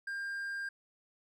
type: tone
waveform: triangle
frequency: 1600 Hz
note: G6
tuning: 35 cents sharp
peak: -34 dBFS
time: 0.07-0.69 s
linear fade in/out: 5 ms
effects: none